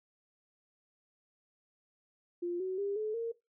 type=tone with pitch steps; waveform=sine; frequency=349.2 / 374.3 / 401.1 / 429.9 / 460.8 Hz; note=F4 / F#4 / G4 / A4 / A#4; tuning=0 / +20 / +40 / -40 / -20 cents; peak=-32 dBFS; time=2.42-3.32 s; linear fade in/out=10 ms; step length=180 ms; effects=noise-tail reverb RT60 0.2 s tail -18 dB re dry